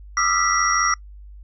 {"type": "tone cluster", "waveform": "sine", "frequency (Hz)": [1185, 1270, 1364, 1968, 5630], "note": ["D6", "D#6", "F6", "B6", "F8"], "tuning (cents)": [15, 35, -41, -7, 13], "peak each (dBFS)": -23, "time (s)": [0.17, 0.94], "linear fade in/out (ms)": 2, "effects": ["noise-tail reverb RT60 0.1 s tail -26 dB re dry", "added 50 Hz sine -38 dBFS peak until 1.43 s"]}